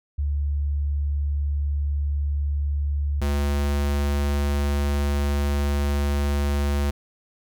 sine / square tone pair in turn, 72 / 71.54 Hz, D2 / D2, -34 / -45 cents, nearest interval unison, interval 11 cents, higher first, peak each -21 dBFS, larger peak neither, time 0.18-3.21 / 3.21-6.91 s, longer second, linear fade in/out 10 ms, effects none

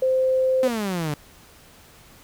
sine tone, 520 Hz, C5, 11 cents flat, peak -17 dBFS, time 0.02-0.68 s, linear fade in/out 5 ms
sawtooth exponential sweep, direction down, 260.5 to 143.2 Hz, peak -20 dBFS, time 0.63-1.14 s, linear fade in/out 2 ms
effects pink hiss -50 dBFS RMS until 2.23 s

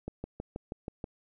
click train, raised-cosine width 2 ms, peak -23 dBFS, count 7, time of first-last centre 0.08-1.042 s, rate 6.24 Hz, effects none

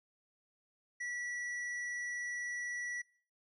sine tone with hard clipping, 1946 Hz, B6, 26 cents flat, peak -39 dBFS, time 1-3.02 s, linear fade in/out 10 ms, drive 8 dB, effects noise-tail reverb RT60 0.5 s tail -24 dB re dry + low-pass 9000 Hz 12 dB/octave

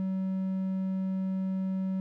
triangle tone, 189.5 Hz, F#3, 42 cents sharp, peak -26 dBFS, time 0-2 s, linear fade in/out 0 ms, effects none

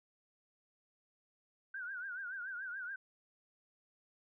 sine tone with vibrato, 1510 Hz, F#6, 35 cents sharp, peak -40 dBFS, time 1.74-2.96 s, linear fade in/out 5 ms, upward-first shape triangle, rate 7 Hz, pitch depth 140 cents each way, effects none

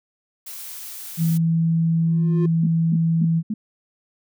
blue noise, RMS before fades -35 dBFS, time 0.46-1.38 s, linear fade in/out 10 ms
sine tone, 164.5 Hz, E3, 3 cents flat, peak -16 dBFS, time 1.17-3.43 s, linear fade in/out 50 ms
triangle tone with exponential growth, 352.6 Hz, F4, 17 cents sharp, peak -18 dBFS, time 1.95-2.46 s, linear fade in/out 5 ms, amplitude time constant 110 ms
sine tone bursts, 214.2 Hz, A3, 46 cents flat, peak -21 dBFS, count 4, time 2.63-3.54 s, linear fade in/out 5 ms, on 40 ms, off 250 ms
effects none

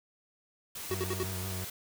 white noise, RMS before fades -41 dBFS, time 0.75-1.7 s, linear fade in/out 5 ms
35% pulse tone with vibrato, 93.1 Hz, F#2, 11 cents sharp, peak -34 dBFS, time 0.9-1.65 s, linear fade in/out 10 ms, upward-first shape sine, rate 5.6 Hz, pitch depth 32 cents each way
square tone bursts, 373.6 Hz, F#4, 17 cents sharp, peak -31 dBFS, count 4, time 0.91-1.231 s, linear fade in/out 2 ms, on 33 ms, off 63 ms
click, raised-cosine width 3 ms, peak -33 dBFS, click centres 1.239 s
effects none

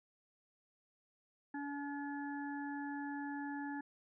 harmonic tone, 285.2 Hz, C#4, 49 cents sharp, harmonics 1 / 3 / 5 / 6, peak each -41 / -46 / -57 / -48 dBFS, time 1.54-3.81 s, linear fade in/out 5 ms, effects none

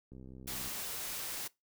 click train, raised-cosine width 3 ms, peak -38 dBFS, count 37, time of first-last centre 0.12-0.676 s, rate 64.8 Hz
white noise, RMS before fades -40 dBFS, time 0.47-1.48 s, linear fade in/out 10 ms
effects noise-tail reverb RT60 0.2 s tail -22 dB re dry

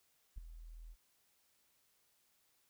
sine tone with ADSR envelope, 40.76 Hz, E1, 19 cents flat, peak -38 dBFS, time 0.36-0.96 s, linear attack 19 ms, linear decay 5 ms, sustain -11 dB, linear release 48 ms, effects white hiss -75 dBFS RMS until 2.69 s

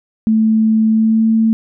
sine tone with pitch glide, 220 to 223.1 Hz, A3 to A3, 0 to +24 cents, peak -9 dBFS, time 0.27-1.53 s, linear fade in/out 0 ms, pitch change +24 cents, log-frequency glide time 0.89-1.28 s, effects none

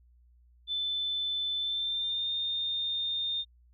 sine tone with pitch glide, 3520 to 3638 Hz, A7 to A#7, 0 to -43 cents, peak -29 dBFS, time 0.67-3.45 s, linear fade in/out 50 ms, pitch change +57 cents, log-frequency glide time 1.58-2.3 s, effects added 60 Hz sine -58 dBFS peak until 3.73 s

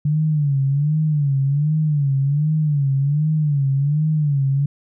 sine tone with vibrato, 145.7 Hz, D3, 13 cents flat, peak -15 dBFS, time 0.05-4.66 s, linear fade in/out 5 ms, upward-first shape sine, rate 1.3 Hz, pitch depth 120 cents each way, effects none

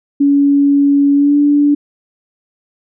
sine tone with pitch glide, 282.7 to 290 Hz, C#4 to D4, +34 to -22 cents, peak -7 dBFS, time 0.2-1.75 s, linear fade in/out 10 ms, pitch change +44 cents, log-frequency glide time 1.14-1.37 s, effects none

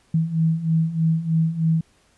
sine beating tone pair, 160 / 163.2 Hz, D#3 / E3, +49 / -17 cents, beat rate 3.2 Hz, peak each -23 / -19 dBFS, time 0.14-1.81 s, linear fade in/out 5 ms, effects pink hiss -60 dBFS RMS until 2.17 s + resampled to 24000 Hz

